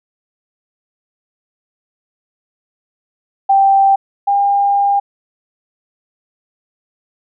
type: tone pair in turn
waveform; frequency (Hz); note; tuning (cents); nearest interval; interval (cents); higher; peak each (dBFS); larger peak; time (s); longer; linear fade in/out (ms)
sine; 784 / 802.8; G5 / G5; 0 / +41; unison; 41; second; -7 / -10; first; 3.49-3.96 / 4.27-5; second; 10
effects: none